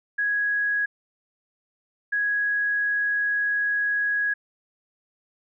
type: tone pair in turn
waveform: sine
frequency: 1663 / 1663 Hz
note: G#6 / G#6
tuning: +2 / +2 cents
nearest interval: unison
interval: 0 cents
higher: neither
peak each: -21 dBFS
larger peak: neither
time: 0.18-0.86 / 2.12-4.34 s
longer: second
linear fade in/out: 10 ms
effects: none